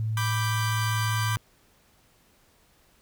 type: tone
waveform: sine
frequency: 110 Hz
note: A2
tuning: in tune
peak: -25 dBFS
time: 0-1.37 s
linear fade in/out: 0 ms
type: chord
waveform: sawtooth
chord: G major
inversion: first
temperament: equal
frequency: 987.8 / 1174.7 / 1568 Hz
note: B5 / D6 / G6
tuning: 0 / 0 / 0 cents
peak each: -29 / -29 / -29 dBFS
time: 0.17-1.36 s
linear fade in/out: 2 ms
effects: pink hiss -62 dBFS RMS until 3.01 s